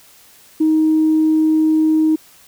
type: tone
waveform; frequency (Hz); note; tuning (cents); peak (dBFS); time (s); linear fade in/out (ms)
sine; 313.8; D#4; +15; -10; 0.6-2.16; 10
effects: tanh soft clip ceiling -6 dBFS + white hiss -47 dBFS RMS until 2.47 s